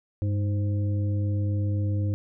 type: harmonic tone with a mistuned harmonic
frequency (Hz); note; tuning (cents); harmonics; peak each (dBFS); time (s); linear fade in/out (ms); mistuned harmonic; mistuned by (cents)
103.83; G#2; 0; 1 / 2 / 3 / 5; -23 / -38 / -35 / -41; 0.22-2.14; 0; 1; -67
effects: none